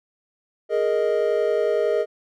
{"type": "chord", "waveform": "triangle", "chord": "Ab suspended second", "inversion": "none", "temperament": "equal", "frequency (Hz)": [415.3, 466.2, 622.3], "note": ["Ab4", "Bb4", "Eb5"], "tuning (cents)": [0, 0, 0], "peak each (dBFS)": -21, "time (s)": [0.69, 2.06], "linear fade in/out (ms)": 50, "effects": []}